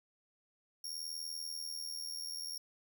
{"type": "tone with amplitude modulation", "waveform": "sawtooth", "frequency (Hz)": 5550, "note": "F8", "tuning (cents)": -12, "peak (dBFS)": -34, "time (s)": [0.84, 2.58], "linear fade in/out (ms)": 5, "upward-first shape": "sine", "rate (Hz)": 80.4, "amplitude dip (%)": 75, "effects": []}